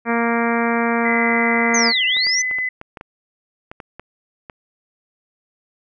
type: harmonic tone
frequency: 233.1 Hz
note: A#3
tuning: in tune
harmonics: 1 / 2 / 3 / 4 / 5 / 6 / 7 / 8 / 9 / 10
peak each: -20 / -23 / -25 / -26 / -27 / -28 / -28 / -29 / -30 / -30 dBFS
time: 0.05-1.93 s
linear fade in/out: 50 ms
type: tone with pitch glide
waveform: sine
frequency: 2031 to 2015 Hz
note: B6 to B6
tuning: +48 to +34 cents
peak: -19 dBFS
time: 1.05-2.69 s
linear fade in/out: 5 ms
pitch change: -14 cents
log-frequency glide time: 1.58-2.33 s
type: linear two-way sweep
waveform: sine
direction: down then up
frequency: 6520 to 2617 to 6180 Hz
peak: -17 dBFS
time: 1.74-2.42 s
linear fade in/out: 5 ms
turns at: 2.05 s
type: clicks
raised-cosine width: 0.5 ms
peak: -19 dBFS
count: 11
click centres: 2.167 / 2.268 / 2.512 / 2.586 / 2.814 / 2.972 / 3.011 / 3.715 / 3.802 / 3.996 / 4.498 s
effects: none